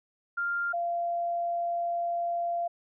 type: tone pair in turn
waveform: sine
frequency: 1396.9 / 689 Hz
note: F6 / F5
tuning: 0 / -24 cents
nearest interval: octave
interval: 1224 cents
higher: first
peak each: -27 dBFS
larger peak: neither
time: 0.37-0.73 / 0.73-2.68 s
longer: second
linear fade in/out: 10 ms
effects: none